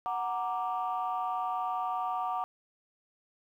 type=chord; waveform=sine; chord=Gb augmented; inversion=none; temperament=equal; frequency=740 / 932.3 / 1174.7 Hz; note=Gb5 / Bb5 / D6; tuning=0 / 0 / 0 cents; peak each=-32 / -35 / -34 dBFS; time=0.06-2.44 s; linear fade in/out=0 ms; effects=tanh soft clip ceiling -23 dBFS + 11-bit